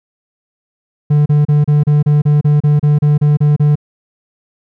triangle tone bursts, 147.9 Hz, D3, 13 cents sharp, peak -5 dBFS, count 14, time 1.1-3.756 s, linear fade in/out 10 ms, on 160 ms, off 32 ms, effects none

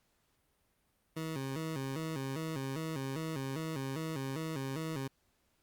20% pulse tone with vibrato, 146.83 Hz, D3, in tune, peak -31 dBFS, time 1.16-5.08 s, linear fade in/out 10 ms, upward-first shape square, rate 2.5 Hz, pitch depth 150 cents each way, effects pink hiss -75 dBFS RMS until 5.62 s + Opus 48 kbps

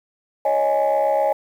sine chord, C# suspended second, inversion none, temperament equal, 554.4 / 622.3 / 830.6 Hz, C#5 / D#5 / G#5, 0 / 0 / 0 cents, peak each -19 dBFS, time 0.45-1.33 s, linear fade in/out 5 ms, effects tanh soft clip ceiling -11 dBFS + 8-bit

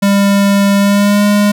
square tone with pitch glide, 199.7 to 205.6 Hz, G3 to G#3, +32 to -17 cents, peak -8 dBFS, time 0.02-1.52 s, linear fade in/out 10 ms, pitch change +51 cents, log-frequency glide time 0.78-1.24 s, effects none

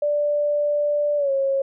sine tone with pitch glide, 587.3 to 544.8 Hz, D5 to C#5, 0 to -30 cents, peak -18 dBFS, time 0.02-1.62 s, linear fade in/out 5 ms, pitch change -130 cents, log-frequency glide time 1.17-1.31 s, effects none

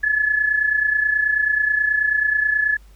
sine tone with amplitude modulation, 1713 Hz, A6, 47 cents flat, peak -13 dBFS, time 0.03-2.77 s, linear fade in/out 10 ms, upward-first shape sine, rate 29.3 Hz, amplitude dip 65%, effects added 50 Hz sine -44 dBFS peak until 2.95 s + pink hiss -57 dBFS RMS until 2.95 s

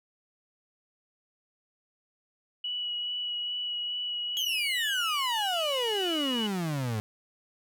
sine tone with vibrato, 2932 Hz, F#7, 16 cents flat, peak -30 dBFS, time 2.64-6.47 s, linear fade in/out 5 ms, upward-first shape sine, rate 2.4 Hz, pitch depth 13 cents each way
35% pulse exponential sweep, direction down, 3300 to 103.83 Hz, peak -27 dBFS, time 4.37-7 s, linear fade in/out 0 ms
effects none

